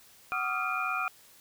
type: tone cluster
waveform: sine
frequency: 747 / 1163 / 1252 / 1387 / 2422 Hz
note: F#5 / D6 / D#6 / F6 / D#7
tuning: +16 / -17 / +10 / -12 / -47 cents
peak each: -37 / -39 / -34 / -33 / -34 dBFS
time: 0.32-1.08 s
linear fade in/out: 0 ms
effects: white hiss -57 dBFS RMS until 1.4 s